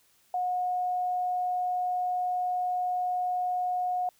sine tone, 725 Hz, F#5, 35 cents flat, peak -26 dBFS, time 0.34-4.09 s, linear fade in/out 2 ms, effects white hiss -65 dBFS RMS until 4.19 s

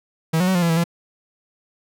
45% pulse tone with pitch steps, 161.3 / 182.4 / 188.3 / 176 / 168.8 / 163.5 / 169.9 Hz, E3 / F#3 / F#3 / F3 / E3 / E3 / F3, -37 / -24 / +31 / +14 / +41 / -14 / -47 cents, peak -16 dBFS, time 0.33-0.841 s, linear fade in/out 10 ms, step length 73 ms, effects none

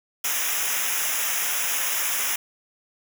white noise with comb filter, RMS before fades -25 dBFS, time 0.24-2.36 s, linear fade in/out 5 ms, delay 0.23 ms, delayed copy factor -0.95, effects none

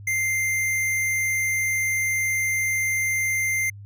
square tone, 2093 Hz, C7, in tune, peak -22 dBFS, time 0.07-3.7 s, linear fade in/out 5 ms, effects added 101 Hz sine -38 dBFS peak until 3.85 s

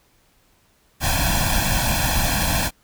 pink noise with comb filter, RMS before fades -20 dBFS, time 1-2.71 s, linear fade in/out 50 ms, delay 1.2 ms, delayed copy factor +0.95, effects pink hiss -60 dBFS RMS until 2.83 s

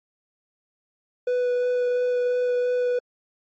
triangle tone with vibrato, 493.9 Hz, B4, in tune, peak -18 dBFS, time 1.27-2.99 s, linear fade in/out 5 ms, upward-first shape sine, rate 2.9 Hz, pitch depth 8 cents each way, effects MP3 32 kbps

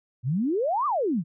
sine exponential two-way sweep, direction up then down, 113.1 to 1228 to 145.6 Hz, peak -22 dBFS, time 0.23-1.24 s, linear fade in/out 50 ms, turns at 0.86 s, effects none

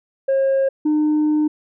sine tone pair in turn, 540 / 303.6 Hz, C#5 / D#4, -45 / -42 cents, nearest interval minor seventh, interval 997 cents, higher first, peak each -12 dBFS, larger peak neither, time 0.28-0.69 / 0.85-1.48 s, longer second, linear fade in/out 10 ms, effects tanh soft clip ceiling -13 dBFS

